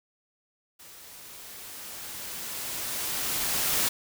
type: noise with level ramp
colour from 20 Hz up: white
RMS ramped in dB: -49 to -25 dBFS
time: 0.79-3.89 s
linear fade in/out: 10 ms
effects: none